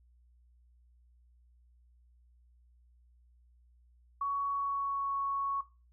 sine tone with pitch glide, 1120 to 1109.1 Hz, C#6 to C#6, +18 to +1 cents, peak -30 dBFS, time 4.21-5.61 s, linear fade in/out 5 ms, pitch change -17 cents, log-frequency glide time 4.51-5.14 s, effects noise-tail reverb RT60 0.3 s tail -17 dB re dry + added 60 Hz sine -61 dBFS peak until 5.92 s

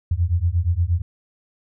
sine beating tone pair, 82.4 / 90.9 Hz, E2 / F#2, 0 / -30 cents, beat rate 8.5 Hz, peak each -20 dBFS, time 0.11-1.02 s, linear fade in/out 5 ms, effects none

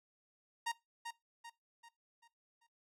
sawtooth tone with echo, 932.3 Hz, A#5, in tune, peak -31 dBFS, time 0.66-0.72 s, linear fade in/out 10 ms, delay 390 ms, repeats 5, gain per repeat -7 dB, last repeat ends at 2.67 s, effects noise-tail reverb RT60 0.2 s tail -20 dB re dry + low-pass 11000 Hz 12 dB/octave

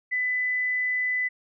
sine tone, 2000 Hz, B6, 21 cents sharp, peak -23 dBFS, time 0.11-1.29 s, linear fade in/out 20 ms, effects none

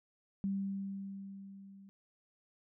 sine tone with level ramp, 196 Hz, G3, in tune, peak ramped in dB -31 to -53 dBFS, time 0.44-1.89 s, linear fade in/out 0 ms, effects none

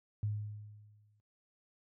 sine tone with exponential decay, 105 Hz, G#2, 19 cents sharp, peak -30 dBFS, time 0.23-1.2 s, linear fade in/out 0 ms, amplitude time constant 210 ms, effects noise-tail reverb RT60 0.1 s tail -21 dB re dry + high-pass 60 Hz 12 dB/octave

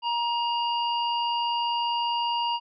harmonic tone, 945 Hz, A#5, 23 cents sharp, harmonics 1 / 3 / 5, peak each -25 / -30 / -38 dBFS, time 0.02-2.6 s, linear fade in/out 50 ms, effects none

